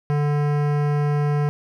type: tone with hard clipping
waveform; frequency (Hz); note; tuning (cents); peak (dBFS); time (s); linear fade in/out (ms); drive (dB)
sine; 146.7; D3; -2; -20; 0.1-1.49; 0; 18
effects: none